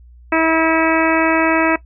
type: harmonic tone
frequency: 323.3 Hz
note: E4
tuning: 34 cents flat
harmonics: 1 / 2 / 3 / 4 / 5 / 6 / 7 / 8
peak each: -16 / -19 / -21 / -22 / -23 / -24 / -24 / -25 dBFS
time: 0.32-1.76 s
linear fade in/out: 5 ms
effects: noise-tail reverb RT60 0.1 s tail -17 dB re dry + added 60 Hz sine -40 dBFS peak until 1.85 s